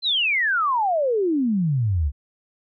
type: exponential sweep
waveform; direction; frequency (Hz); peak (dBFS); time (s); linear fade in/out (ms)
sine; down; 4186 to 65.6; -18; 0.02-2.12; 50
effects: none